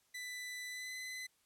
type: tone with pitch glide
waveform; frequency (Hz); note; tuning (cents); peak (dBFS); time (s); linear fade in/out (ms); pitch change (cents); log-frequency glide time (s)
sawtooth; 1992 to 2020; B6 to B6; +14 to +39; -39; 0.14-1.27; 10; +25; 0.69-0.94
effects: white hiss -74 dBFS RMS until 1.45 s + low-pass 12000 Hz 12 dB/octave